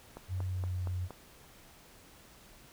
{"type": "click train", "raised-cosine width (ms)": 1, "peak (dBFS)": -29, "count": 5, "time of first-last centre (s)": [0.17, 1.107], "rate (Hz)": 4.27}
{"type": "tone with pitch glide", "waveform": "sine", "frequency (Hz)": [92.5, 90.65], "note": ["F#2", "F#2"], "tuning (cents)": [0, -35], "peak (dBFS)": -32, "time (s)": [0.28, 1.09], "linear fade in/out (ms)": 50, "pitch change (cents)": -35, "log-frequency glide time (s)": [0.5, 0.76]}
{"effects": ["pink hiss -57 dBFS RMS until 2.72 s"]}